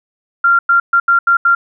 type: tone bursts at uneven times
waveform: sine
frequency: 1385 Hz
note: F6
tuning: 15 cents flat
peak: -7 dBFS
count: 6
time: 0.44-0.59 / 0.69-0.8 / 0.93-1 / 1.08-1.19 / 1.27-1.37 / 1.45-1.55 s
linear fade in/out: 5 ms
effects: none